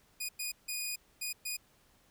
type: tone bursts at uneven times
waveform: 10% pulse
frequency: 2468 Hz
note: D#7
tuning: 15 cents flat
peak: -26 dBFS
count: 5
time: 0.2-0.29 / 0.39-0.52 / 0.68-0.96 / 1.21-1.33 / 1.45-1.57 s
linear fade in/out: 10 ms
effects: pink hiss -67 dBFS RMS until 2.1 s